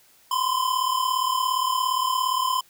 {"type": "tone pair together", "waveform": "square", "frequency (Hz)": [1010, 1047.3], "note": ["B5", "C6"], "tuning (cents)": [39, 1], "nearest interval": "minor second", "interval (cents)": 62, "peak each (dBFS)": -25, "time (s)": [0.31, 2.61], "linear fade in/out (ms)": 5, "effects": ["white hiss -57 dBFS RMS until 2.69 s"]}